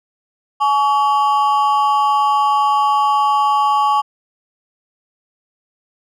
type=ring-modulated tone; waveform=triangle; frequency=987.8 Hz; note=B5; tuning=in tune; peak=-7 dBFS; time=0.6-4.02 s; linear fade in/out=20 ms; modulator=142 Hz; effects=none